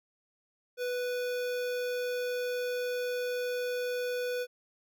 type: tone with notch filter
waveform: square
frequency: 493.9 Hz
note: B4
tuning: in tune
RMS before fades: -33 dBFS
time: 0.77-4.47 s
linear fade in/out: 50 ms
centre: 8500 Hz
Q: 1.9
effects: none